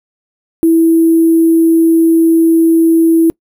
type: tone with sample-and-hold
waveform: sine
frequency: 328.3 Hz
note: E4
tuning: 7 cents flat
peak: -5 dBFS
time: 0.63-3.3 s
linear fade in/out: 0 ms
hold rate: 11025 Hz
effects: noise-tail reverb RT60 0.1 s tail -26 dB re dry